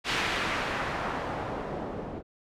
white noise with low-pass filter sweep, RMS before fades -32 dBFS, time 0.04-2.23 s, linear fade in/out 50 ms, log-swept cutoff 3100 to 440 Hz, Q 0.97, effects none

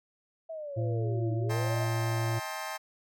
sine linear two-way sweep, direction down then up, 660 to 311.1 to 660 Hz, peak -36 dBFS, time 0.49-1.86 s, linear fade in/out 10 ms, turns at 1.33 s
harmonic tone, 114 Hz, A#2, 38 cents flat, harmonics 1 / 3 / 5 / 6, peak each -28 / -38 / -42 / -44 dBFS, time 0.76-2.4 s, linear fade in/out 20 ms
25% pulse chord, A half-diminished seventh, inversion second, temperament just, 633.6 / 792 / 880 / 1056 Hz, Eb5 / G5 / A5 / C6, +31 / +18 / 0 / +16 cents, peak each -37 dBFS, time 1.49-2.78 s, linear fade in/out 20 ms
effects none

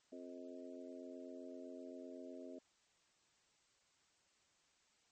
harmonic tone with a mistuned harmonic, 87.8 Hz, F2, 10 cents sharp, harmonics 3 / 4 / 5 / 6 / 7, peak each -52 / -55 / -57 / -60 / -55 dBFS, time 0.12-2.59 s, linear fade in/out 5 ms, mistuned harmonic 7, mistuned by +37 cents, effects white hiss -75 dBFS RMS until 5.11 s + MP3 32 kbps

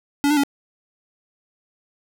square tone with pitch steps, 285.6 / 298.3 / 281 Hz, D4 / D4 / C#4, -48 / +27 / +24 cents, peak -16 dBFS, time 0.24-0.435 s, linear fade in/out 0 ms, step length 65 ms, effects none

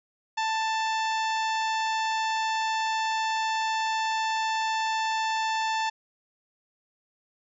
harmonic tone, 884 Hz, A5, 8 cents sharp, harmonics 1 / 2 / 3 / 4 / 5 / 6 / 7 / 8, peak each -26 / -33 / -36 / -38 / -41 / -42 / -47 / -46 dBFS, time 0.37-5.9 s, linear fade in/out 10 ms, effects none

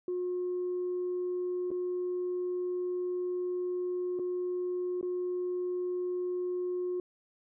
sine tone with dropouts, 360 Hz, F#4, 47 cents flat, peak -29 dBFS, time 0.08-7 s, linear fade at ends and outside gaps 2 ms, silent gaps 1.706-1.714 / 4.19-4.195 / 5.012-5.028 s, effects tanh soft clip ceiling -27 dBFS

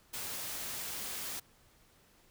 white noise, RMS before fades -40 dBFS, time 0.13-1.4 s, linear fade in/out 10 ms, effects pink hiss -65 dBFS RMS until 2.3 s

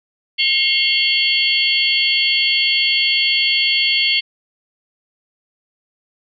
sine tone cluster, 2144 / 2756 / 3100 / 3332 / 4430 Hz, C7 / F7 / G7 / G#7 / C#8, +42 / -24 / -20 / +5 / -2 cents, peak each -20 dBFS, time 0.38-4.21 s, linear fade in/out 20 ms, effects none

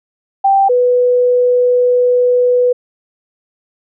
sine tone pair in turn, 784 / 493.9 Hz, G5 / B4, 0 / 0 cents, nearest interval minor sixth, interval 800 cents, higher first, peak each -7 / -8 dBFS, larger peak first, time 0.44-0.69 / 0.69-2.73 s, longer second, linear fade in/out 10 ms, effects none

